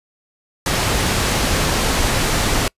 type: low-pass noise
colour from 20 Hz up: pink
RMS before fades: -18 dBFS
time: 0.66-2.68 s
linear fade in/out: 2 ms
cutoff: 9800 Hz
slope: 12 dB/octave
effects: noise-tail reverb RT60 0.1 s tail -26 dB re dry + resampled to 32000 Hz